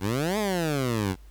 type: exponential two-way sweep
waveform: 15% pulse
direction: up then down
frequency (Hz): 88.7 to 220 to 88.7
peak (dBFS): -18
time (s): 0-1.16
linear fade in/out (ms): 50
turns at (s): 0.38
effects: added 50 Hz sine -45 dBFS peak until 1.3 s + pink hiss -61 dBFS RMS until 1.3 s